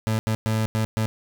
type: tone bursts at uneven times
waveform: 30% pulse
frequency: 110 Hz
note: A2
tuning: in tune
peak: -18 dBFS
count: 5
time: 0.07-0.19 / 0.27-0.35 / 0.46-0.66 / 0.75-0.85 / 0.97-1.06 s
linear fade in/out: 0 ms
effects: none